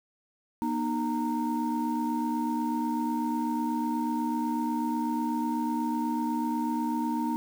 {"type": "tone cluster", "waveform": "sine", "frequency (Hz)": [238.8, 306.9, 924], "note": ["A#3", "D#4", "A#5"], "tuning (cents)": [42, -24, -16], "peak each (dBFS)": [-29, -30, -31], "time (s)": [0.62, 7.36], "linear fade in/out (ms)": 0, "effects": ["tanh soft clip ceiling -19 dBFS", "8-bit"]}